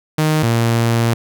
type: tone pair in turn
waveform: sawtooth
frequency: 155 / 116.12 Hz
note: D#3 / A#2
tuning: -6 / -6 cents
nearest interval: perfect fourth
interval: 500 cents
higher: first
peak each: -9 dBFS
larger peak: neither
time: 0.18-0.43 / 0.43-1.14 s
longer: second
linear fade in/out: 5 ms
effects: none